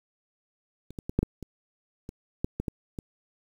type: clicks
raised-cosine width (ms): 3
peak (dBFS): -30 / -23 / -19 / -9 / -12 / -25 / -25 / -13 / -16 / -17 / -22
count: 11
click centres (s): 0.906 / 0.988 / 1.095 / 1.19 / 1.23 / 1.427 / 2.091 / 2.445 / 2.6 / 2.682 / 2.988
effects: 8-bit